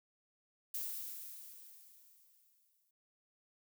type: noise with exponential decay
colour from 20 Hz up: violet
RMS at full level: -39 dBFS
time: 0.74-2.91 s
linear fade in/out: 5 ms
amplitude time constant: 470 ms
effects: none